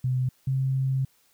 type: tone pair in turn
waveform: sine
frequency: 127.9 / 133.03 Hz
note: C3 / C3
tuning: -39 / +29 cents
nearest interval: minor second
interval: 68 cents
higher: second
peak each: -22 dBFS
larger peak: neither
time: 0.04-0.29 / 0.47-1.05 s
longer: second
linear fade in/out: 5 ms
effects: white hiss -64 dBFS RMS until 1.33 s